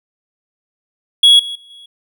triangle tone with level steps, 3341 Hz, G#7, 10 cents sharp, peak -3 / -21 / -39 / -35 dBFS, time 1.23-1.86 s, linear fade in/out 5 ms, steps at 1.39 / 1.55 / 1.7 s, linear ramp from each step 5 ms, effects none

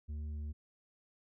sine tone with tanh clipping, 75.2 Hz, D2, 42 cents sharp, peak -39 dBFS, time 0.08-0.53 s, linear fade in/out 20 ms, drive 6 dB, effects none

